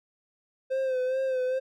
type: tone with vibrato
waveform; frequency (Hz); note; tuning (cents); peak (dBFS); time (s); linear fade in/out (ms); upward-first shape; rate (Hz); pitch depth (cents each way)
triangle; 519; C5; -14; -23; 0.7-1.6; 20; sine; 2.4; 44
effects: none